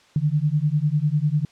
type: beating tone pair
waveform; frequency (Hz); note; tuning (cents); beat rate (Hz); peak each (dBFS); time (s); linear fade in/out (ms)
sine; 144.9 / 154.9; D3 / D#3; -23 / -7; 10; -21; 0.16-1.45; 2
effects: white hiss -55 dBFS RMS until 1.51 s + low-pass 5000 Hz 12 dB/octave